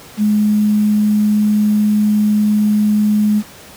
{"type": "tone with quantisation", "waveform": "sine", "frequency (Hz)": 210.5, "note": "G#3", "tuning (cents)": 24, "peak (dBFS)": -10, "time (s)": [0.17, 3.43], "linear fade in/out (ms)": 50, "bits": 6, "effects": ["pink hiss -38 dBFS RMS until 3.76 s", "high-pass 80 Hz 12 dB/octave"]}